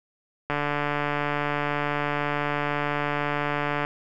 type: click train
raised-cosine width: 0.5 ms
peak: -11 dBFS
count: 490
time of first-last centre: 0.5-3.849 s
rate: 146 Hz
effects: none